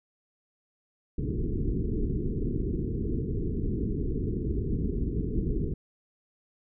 pink low-pass noise, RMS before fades -29 dBFS, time 1.18-5.74 s, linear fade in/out 5 ms, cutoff 440 Hz, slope 96 dB/octave, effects none

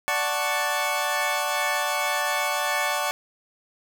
20% pulse chord, D major seventh, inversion none, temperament equal, 587.3 / 740 / 880 / 1108.7 Hz, D5 / F#5 / A5 / C#6, 0 / 0 / 0 / 0 cents, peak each -24 dBFS, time 0.08-3.11 s, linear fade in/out 0 ms, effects none

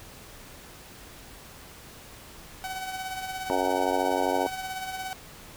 sawtooth tone with tremolo, 755 Hz, F#5, 35 cents sharp, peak -27 dBFS, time 2.64-5.13 s, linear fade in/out 0 ms, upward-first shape sine, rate 17 Hz, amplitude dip 45%
harmonic tone, 92.5 Hz, F#2, in tune, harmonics 3 / 4 / 5 / 6 / 7 / 8 / 9 / 10, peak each -32 / -32 / -32 / -32 / -32 / -32 / -32 / -32 dBFS, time 3.5-4.47 s, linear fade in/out 0 ms
effects pink hiss -47 dBFS RMS until 5.56 s

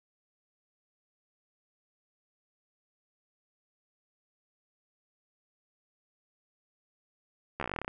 slowing click train, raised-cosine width 0.5 ms, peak -19 dBFS, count 14, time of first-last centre 7.6-7.879 s, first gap 13 ms, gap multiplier 1.08, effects none

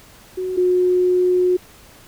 sine tone pair in turn, 370 / 362.6 Hz, F#4 / F#4, 0 / -35 cents, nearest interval unison, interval 35 cents, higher first, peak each -21 / -13 dBFS, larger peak second, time 0.37-0.57 / 0.57-1.57 s, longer second, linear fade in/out 10 ms, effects pink hiss -46 dBFS RMS until 2.07 s

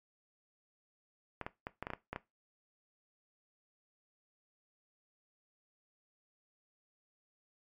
clicks, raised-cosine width 0.5 ms, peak -23 dBFS, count 9, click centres 1.413 / 1.465 / 1.669 / 1.826 / 1.869 / 1.903 / 1.935 / 2.13 / 2.161 s, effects noise-tail reverb RT60 0.2 s tail -17 dB re dry + MP3 96 kbps

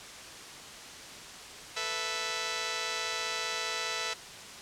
5% pulse chord, A suspended second, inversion none, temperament just, 440 / 495 / 660 Hz, A4 / B4 / E5, 0 / +4 / +2 cents, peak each -26 dBFS, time 1.76-4.14 s, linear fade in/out 10 ms, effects white hiss -45 dBFS RMS until 4.61 s + low-pass 7000 Hz 12 dB/octave

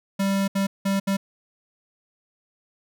square tone bursts at uneven times, 196 Hz, G3, in tune, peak -21 dBFS, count 4, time 0.19-0.48 / 0.55-0.67 / 0.85-1 / 1.07-1.17 s, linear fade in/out 10 ms, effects none

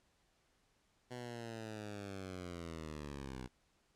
10% pulse linear sweep, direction down, 125.1 to 61.74 Hz, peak -36 dBFS, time 1.1-3.48 s, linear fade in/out 20 ms, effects pink hiss -75 dBFS RMS until 3.95 s + low-pass 9000 Hz 12 dB/octave

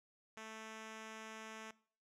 5% pulse tone, 220 Hz, A3, in tune, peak -37 dBFS, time 0.37-1.71 s, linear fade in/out 2 ms, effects noise-tail reverb RT60 0.5 s tail -21 dB re dry + low-pass 8000 Hz 12 dB/octave

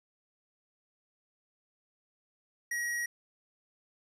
square tone, 1903 Hz, A#6, 35 cents sharp, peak -32 dBFS, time 2.71-3.06 s, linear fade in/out 5 ms, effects resampled to 32000 Hz

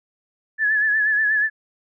sine tone with vibrato, 1719 Hz, A6, 41 cents flat, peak -16 dBFS, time 0.58-1.5 s, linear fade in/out 50 ms, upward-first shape sine, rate 8.3 Hz, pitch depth 52 cents each way, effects none

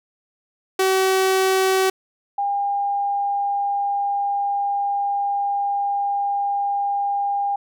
sawtooth / sine tone pair in turn, 379.9 / 805 Hz, F#4 / G5, +46 / +46 cents, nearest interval octave + minor second, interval 1300 cents, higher second, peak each -12 / -19 dBFS, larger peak first, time 0.79-1.9 / 2.38-7.56 s, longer second, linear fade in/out 5 ms, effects none

